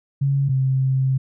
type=tone pair in turn; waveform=sine; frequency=138.59 / 132.48 Hz; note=C#3 / C3; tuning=0 / +22 cents; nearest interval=minor second; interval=78 cents; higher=first; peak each=-16 dBFS; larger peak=neither; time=0.21-0.49 / 0.49-1.18 s; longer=second; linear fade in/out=10 ms; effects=none

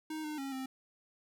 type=tone with pitch steps; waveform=square; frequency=312.2 / 304 / 272.6 / 263.2 Hz; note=D#4 / D#4 / C#4 / C4; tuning=+6 / -40 / -29 / +10 cents; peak=-38 dBFS; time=0.1-0.66 s; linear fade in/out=5 ms; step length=140 ms; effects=none

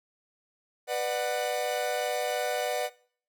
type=chord; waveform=45% pulse; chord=B minor; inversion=none; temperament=equal with one note detuned; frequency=493.9 / 597.3 / 740 Hz; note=B4 / D5 / F#5; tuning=0 / +29 / 0 cents; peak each=-32 dBFS; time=0.87-2.9 s; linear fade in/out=50 ms; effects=noise-tail reverb RT60 0.5 s tail -20 dB re dry

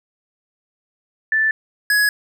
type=tone pair in turn; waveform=sine / square; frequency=1760 / 1677.3 Hz; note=A6 / G#6; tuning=0 / +17 cents; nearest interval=minor second; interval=83 cents; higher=first; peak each=-14 dBFS; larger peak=neither; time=1.32-1.51 / 1.9-2.09 s; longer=neither; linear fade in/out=2 ms; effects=none

